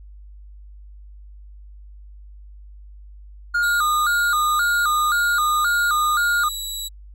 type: tone with vibrato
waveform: triangle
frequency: 1318.5 Hz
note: E6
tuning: in tune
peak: -15 dBFS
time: 3.54-6.49 s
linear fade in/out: 10 ms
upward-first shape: square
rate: 1.9 Hz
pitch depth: 130 cents each way
type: tone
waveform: 20% pulse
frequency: 3908 Hz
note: B7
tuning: 19 cents flat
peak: -21 dBFS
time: 3.62-6.89 s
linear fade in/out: 20 ms
effects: added 50 Hz sine -39 dBFS peak until 7.14 s